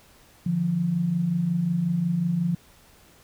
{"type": "tone pair together", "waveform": "sine", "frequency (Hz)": [148.28, 173.8], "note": ["D3", "F3"], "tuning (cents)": [17, -8], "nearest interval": "minor third", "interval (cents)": 275, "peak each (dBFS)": [-29, -22], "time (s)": [0.46, 2.55], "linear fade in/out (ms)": 5, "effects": ["pink hiss -55 dBFS RMS until 3.23 s"]}